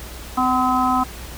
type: harmonic tone with a mistuned harmonic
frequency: 256 Hz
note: C4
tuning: 38 cents flat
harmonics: 1 / 3 / 4 / 5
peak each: -21 / -21 / -21 / -21 dBFS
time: 0.37-1.04 s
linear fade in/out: 10 ms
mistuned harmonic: 3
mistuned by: -22 cents
effects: added 60 Hz sine -36 dBFS peak until 1.37 s + pink hiss -37 dBFS RMS until 1.37 s